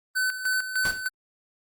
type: tone with tremolo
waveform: square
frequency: 1516 Hz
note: F#6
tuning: 42 cents sharp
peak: -23 dBFS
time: 0.15-1.09 s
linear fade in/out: 20 ms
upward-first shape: square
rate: 3.3 Hz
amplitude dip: 65%
type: noise with exponential decay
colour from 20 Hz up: pink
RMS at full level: -29 dBFS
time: 0.85-1.08 s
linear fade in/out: 1 ms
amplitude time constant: 48 ms
effects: Opus 24 kbps